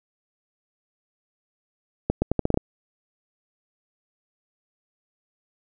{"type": "accelerating click train", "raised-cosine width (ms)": 2, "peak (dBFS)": -7, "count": 8, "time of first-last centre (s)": [2.1, 2.574], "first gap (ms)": 120, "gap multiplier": 0.8, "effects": []}